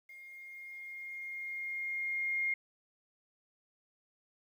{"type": "tone with level ramp", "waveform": "sine", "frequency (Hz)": 2130, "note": "C7", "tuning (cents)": 30, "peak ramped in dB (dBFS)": [-49, -29], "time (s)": [0.09, 2.54], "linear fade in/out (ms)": 5, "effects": ["11-bit"]}